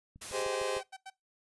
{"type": "click train", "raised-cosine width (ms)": 5, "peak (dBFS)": -40, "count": 5, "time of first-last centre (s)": [0.16, 0.767], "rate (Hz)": 6.59}
{"type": "noise", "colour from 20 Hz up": "white", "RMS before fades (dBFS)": -42, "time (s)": [0.21, 0.43], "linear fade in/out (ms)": 10}
{"type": "chord", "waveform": "sawtooth", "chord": "Ab major seventh", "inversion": "third", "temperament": "just", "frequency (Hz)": [389.3, 415.3, 519.1, 623], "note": ["G4", "Ab4", "C5", "Eb5"], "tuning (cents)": [-12, 0, -14, 2], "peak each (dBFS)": [-34, -34, -30, -36], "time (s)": [0.31, 0.82], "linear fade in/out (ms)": 50}
{"type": "tone bursts", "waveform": "sawtooth", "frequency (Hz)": 768, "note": "G5", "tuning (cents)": -36, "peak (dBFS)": -39, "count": 5, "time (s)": [0.52, 1.102], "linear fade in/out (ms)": 10, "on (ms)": 46, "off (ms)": 88}
{"effects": ["noise-tail reverb RT60 0.2 s tail -21 dB re dry", "resampled to 24000 Hz"]}